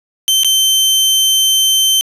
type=tone with dropouts; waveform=sawtooth; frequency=3100 Hz; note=G7; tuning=20 cents flat; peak=-6 dBFS; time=0.28-2.01 s; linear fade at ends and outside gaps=0 ms; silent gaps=0.434-0.446 s; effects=resampled to 32000 Hz + 7-bit